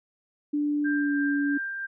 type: tone with pitch glide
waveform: sine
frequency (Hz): 293.7 to 285.7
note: D4 to D4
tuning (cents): 0 to -48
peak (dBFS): -23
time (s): 0.53-1.58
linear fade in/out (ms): 10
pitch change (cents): -48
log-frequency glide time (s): 0.85-1.19
type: tone with tremolo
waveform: sine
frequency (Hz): 1586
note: G6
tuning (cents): +20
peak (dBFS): -28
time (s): 0.84-1.87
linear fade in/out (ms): 20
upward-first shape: sine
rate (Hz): 3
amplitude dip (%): 30
effects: none